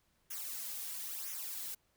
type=noise with flanger; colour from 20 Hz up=blue; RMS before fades=-42 dBFS; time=0.3-1.75 s; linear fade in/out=10 ms; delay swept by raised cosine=0.23 to 3.03 ms; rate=1 Hz; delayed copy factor=-0.8; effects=pink hiss -75 dBFS RMS until 1.96 s